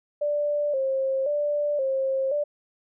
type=tone with vibrato; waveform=sine; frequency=560 Hz; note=C#5; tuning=18 cents sharp; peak=-22 dBFS; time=0.21-2.44 s; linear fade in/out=10 ms; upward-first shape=square; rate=0.95 Hz; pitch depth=82 cents each way; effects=none